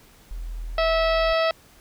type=tone; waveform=sine; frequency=41.2 Hz; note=E1; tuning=in tune; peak=-29 dBFS; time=0.31-1.33 s; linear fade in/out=0 ms
type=harmonic tone; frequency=651 Hz; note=E5; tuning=22 cents flat; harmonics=1 / 2 / 3 / 4 / 5 / 6 / 7 / 8; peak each=-20 / -26 / -30 / -32 / -34 / -36 / -37 / -38 dBFS; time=0.78-1.51 s; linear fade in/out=2 ms
effects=pink hiss -53 dBFS RMS until 1.8 s